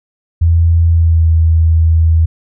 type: tone with pitch glide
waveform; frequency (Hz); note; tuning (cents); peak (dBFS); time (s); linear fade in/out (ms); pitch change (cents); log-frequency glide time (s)
sine; 83.5 to 81.31; E2 to E2; +23 to -23; -6; 0.41-2.26; 10; -46; 0.9-1.28
effects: none